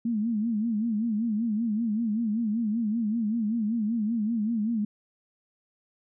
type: tone with vibrato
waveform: sine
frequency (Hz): 221.4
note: A3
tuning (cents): +11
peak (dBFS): -24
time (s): 0.05-4.85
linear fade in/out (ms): 5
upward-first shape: sine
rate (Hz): 5.2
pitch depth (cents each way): 120
effects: none